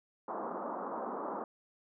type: band-pass noise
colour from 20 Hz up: white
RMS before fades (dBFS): -39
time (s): 0.28-1.44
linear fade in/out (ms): 2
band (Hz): 200 to 1200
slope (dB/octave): 48
effects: none